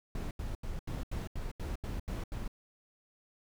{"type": "noise bursts", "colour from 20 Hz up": "brown", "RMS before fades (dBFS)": -37, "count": 10, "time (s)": [0.15, 2.479], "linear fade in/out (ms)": 2, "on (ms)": 160, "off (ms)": 81, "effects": []}